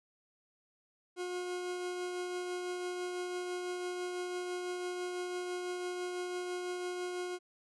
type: tone with tremolo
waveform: 40% pulse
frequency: 359.4 Hz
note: F4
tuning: 50 cents sharp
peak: -34 dBFS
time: 1.16-7.39 s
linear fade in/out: 50 ms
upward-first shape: triangle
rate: 6 Hz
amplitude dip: 30%
effects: resampled to 24000 Hz